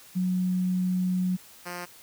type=tone pair in turn; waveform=sine / 5% pulse; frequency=183.1 / 176.54 Hz; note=F#3 / F3; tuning=-18 / +19 cents; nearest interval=minor second; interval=63 cents; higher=first; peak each=-23 dBFS; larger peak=neither; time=0.15-1.37 / 1.65-1.86 s; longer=first; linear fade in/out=20 ms; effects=white hiss -51 dBFS RMS until 2.02 s